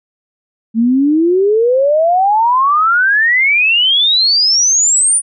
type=exponential sweep; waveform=sine; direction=up; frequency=219.6 to 9640 Hz; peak=-8 dBFS; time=0.74-5.22 s; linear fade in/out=50 ms; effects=none